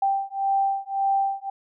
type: beating tone pair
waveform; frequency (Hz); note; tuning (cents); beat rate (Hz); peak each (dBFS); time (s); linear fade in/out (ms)
sine; 784 / 785.8; G5 / G5; 0 / +4; 1.8; -24; 0.02-1.5; 5
effects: none